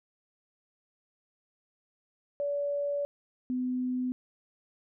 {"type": "tone pair in turn", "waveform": "sine", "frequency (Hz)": [573, 252.4], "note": ["D5", "B3"], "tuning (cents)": [-43, 38], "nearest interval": "octave + major second", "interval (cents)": 1419, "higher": "first", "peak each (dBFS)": -28, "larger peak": "neither", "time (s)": [[2.4, 3.05], [3.5, 4.12]], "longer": "first", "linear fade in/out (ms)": 0, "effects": []}